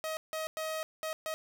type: tone bursts at uneven times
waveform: sawtooth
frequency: 632 Hz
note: D#5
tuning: 27 cents sharp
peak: -30 dBFS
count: 5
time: 0.04-0.17 / 0.33-0.47 / 0.57-0.83 / 1.03-1.13 / 1.26-1.34 s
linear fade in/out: 0 ms
effects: none